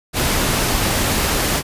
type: noise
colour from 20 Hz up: pink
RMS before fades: -18 dBFS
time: 0.13-1.63 s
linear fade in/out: 50 ms
effects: resampled to 32000 Hz